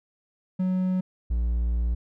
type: tone pair in turn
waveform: triangle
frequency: 185 / 58.49 Hz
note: F#3 / A#1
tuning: 0 / +7 cents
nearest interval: octave + minor sixth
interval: 1993 cents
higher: first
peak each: -20 dBFS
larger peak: neither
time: 0.59-1.01 / 1.3-1.95 s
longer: second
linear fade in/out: 10 ms
effects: none